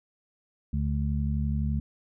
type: harmonic tone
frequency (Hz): 71.9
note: D2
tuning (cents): -36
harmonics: 1 / 2 / 3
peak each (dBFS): -27 / -30 / -32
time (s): 0.73-1.8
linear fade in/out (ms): 5
effects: none